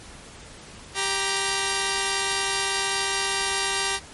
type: tone pair together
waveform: 5% pulse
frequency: 392.1 / 942 Hz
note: G4 / A#5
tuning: 0 / +18 cents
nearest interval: octave + minor third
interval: 1518 cents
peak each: -14 dBFS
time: 0.94-4 s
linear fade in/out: 50 ms
effects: pink hiss -44 dBFS RMS until 4.13 s + MP3 48 kbps